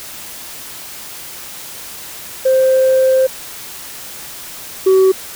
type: tone pair in turn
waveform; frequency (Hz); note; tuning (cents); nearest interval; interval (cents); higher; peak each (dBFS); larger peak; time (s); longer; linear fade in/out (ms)
sine; 523.3 / 379.5; C5 / F#4; 0 / +44; tritone; 556; first; -7 / -4; second; 2.45-3.27 / 4.86-5.12; first; 10
effects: tanh soft clip ceiling -6 dBFS + white hiss -31 dBFS RMS until 5.35 s